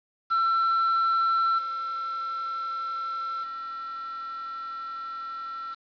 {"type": "tone with level steps", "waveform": "triangle", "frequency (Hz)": 1344, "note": "E6", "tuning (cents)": 33, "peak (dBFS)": [-19, -27, -31], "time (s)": [0.3, 5.75], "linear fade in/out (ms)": 20, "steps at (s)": [1.58, 3.43], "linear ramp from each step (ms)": 10, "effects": ["resampled to 11025 Hz", "8-bit"]}